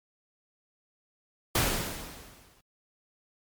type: noise with exponential decay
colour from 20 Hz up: pink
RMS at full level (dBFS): -23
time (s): 1.55-2.61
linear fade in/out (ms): 5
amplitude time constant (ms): 230
effects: MP3 96 kbps